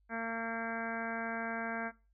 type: harmonic tone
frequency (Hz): 228.1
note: A#3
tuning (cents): -37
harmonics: 1 / 2 / 3 / 4 / 5 / 6 / 7 / 8 / 9 / 10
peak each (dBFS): -40 / -45 / -42 / -45 / -49 / -45 / -41 / -52 / -47 / -51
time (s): 0.09-1.92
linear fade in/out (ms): 50
effects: noise-tail reverb RT60 0.3 s tail -19 dB re dry + added 50 Hz sine -67 dBFS peak until 2.13 s